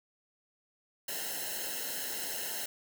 white noise with comb filter, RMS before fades -37 dBFS, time 1.08-2.66 s, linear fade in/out 5 ms, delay 0.85 ms, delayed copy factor -1, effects none

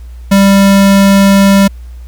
square tone, 197 Hz, G3, 9 cents sharp, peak -4 dBFS, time 0.31-1.68 s, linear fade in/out 10 ms, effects added 60 Hz sine -25 dBFS peak until 2.07 s + pink hiss -48 dBFS RMS until 2.07 s

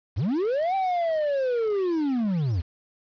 triangle linear two-way sweep, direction up then down, 73.42 to 783 to 73.42 Hz, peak -20 dBFS, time 0.16-2.62 s, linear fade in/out 20 ms, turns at 0.75 s, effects resampled to 11025 Hz + 8-bit

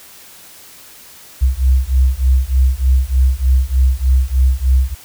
sine beating tone pair, 63.4 / 66.7 Hz, B1 / C2, +46 / +34 cents, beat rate 3.3 Hz, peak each -13 dBFS, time 1.41-4.95 s, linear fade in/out 20 ms, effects white hiss -40 dBFS RMS until 5.04 s

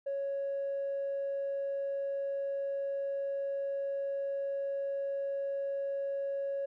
triangle tone with tanh clipping, 554.4 Hz, C#5, in tune, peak -32 dBFS, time 0.06-6.66 s, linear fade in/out 10 ms, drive 5 dB, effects none

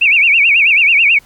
sine tone with vibrato, 2489 Hz, D#7, in tune, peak -6 dBFS, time 0.01-1.19 s, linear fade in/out 10 ms, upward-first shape sine, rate 9.2 Hz, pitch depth 200 cents each way, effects pink hiss -46 dBFS RMS until 1.25 s + MP3 96 kbps

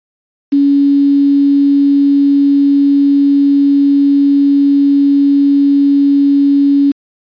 sine tone with quantisation, 281.3 Hz, C#4, 26 cents sharp, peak -6 dBFS, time 0.52-6.92 s, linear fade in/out 10 ms, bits 5, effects resampled to 11025 Hz

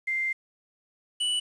sine / square tone pair in turn, 2093 / 2960 Hz, C7 / F#7, 0 / 0 cents, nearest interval tritone, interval 600 cents, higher second, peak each -25 dBFS, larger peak neither, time 0.07-0.33 / 1.2-1.4 s, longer first, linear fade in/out 10 ms, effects resampled to 22050 Hz + 9-bit

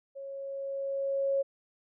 sine tone with level ramp, 549 Hz, C#5, 17 cents flat, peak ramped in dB -39 to -24 dBFS, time 0.15-1.43 s, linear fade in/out 20 ms, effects none

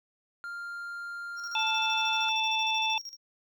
triangle tone, 1397 Hz, F6, in tune, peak -34 dBFS, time 0.44-2.29 s, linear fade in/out 0 ms
triangle tone with tremolo, 5588 Hz, F8, in tune, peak -36 dBFS, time 1.36-3.17 s, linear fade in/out 50 ms, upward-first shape square, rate 13 Hz, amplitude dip 80%
harmonic tone, 880 Hz, A5, in tune, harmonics 1 / 3 / 4, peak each -30 / -30 / -30 dBFS, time 1.55-2.98 s, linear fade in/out 2 ms
effects none

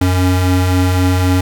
square tone pair together, 91.13 / 277.2 Hz, F#2 / C#4, -26 / 0 cents, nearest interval octave + perfect fifth, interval 1926 cents, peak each -12 / -18 dBFS, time 0.01-1.41 s, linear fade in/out 5 ms, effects none

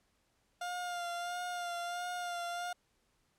30% pulse tone with vibrato, 704 Hz, F5, 14 cents sharp, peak -34 dBFS, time 0.61-2.73 s, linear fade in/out 5 ms, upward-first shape sine, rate 1.5 Hz, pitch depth 29 cents each way, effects pink hiss -75 dBFS RMS until 3.38 s + low-pass 11000 Hz 12 dB/octave

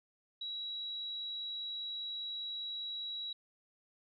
sine tone, 3885 Hz, B7, 29 cents flat, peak -38 dBFS, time 0.41-3.33 s, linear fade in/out 5 ms, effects none

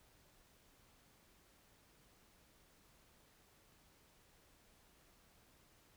silence, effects pink hiss -69 dBFS RMS until 5.96 s

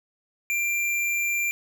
sine tone with hard clipping, 2373 Hz, D7, 17 cents sharp, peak -24 dBFS, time 0.5-1.51 s, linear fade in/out 0 ms, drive 17 dB, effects none

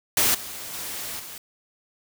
white noise with level steps, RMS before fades -20 / -36 / -33 / -39 dBFS, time 0.17-1.38 s, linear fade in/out 2 ms, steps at 0.34 / 0.73 / 1.19 s, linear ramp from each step 10 ms, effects none

